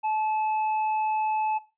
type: tone with tanh clipping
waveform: sine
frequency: 865 Hz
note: A5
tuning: 30 cents flat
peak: -25 dBFS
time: 0.03-1.59 s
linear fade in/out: 20 ms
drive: 6 dB
effects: noise-tail reverb RT60 0.3 s tail -17 dB re dry + resampled to 8000 Hz